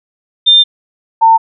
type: tone pair in turn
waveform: sine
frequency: 3600 / 900 Hz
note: A7 / A5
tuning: +39 / +39 cents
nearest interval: 2 octaves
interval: 2400 cents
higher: first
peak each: -3 dBFS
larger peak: neither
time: 0.46-0.64 / 1.21-1.38 s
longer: first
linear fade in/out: 20 ms
effects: none